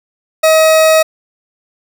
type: tone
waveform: 40% pulse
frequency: 635 Hz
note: D#5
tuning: 35 cents sharp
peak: -5 dBFS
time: 0.43-1.03 s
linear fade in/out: 10 ms
effects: none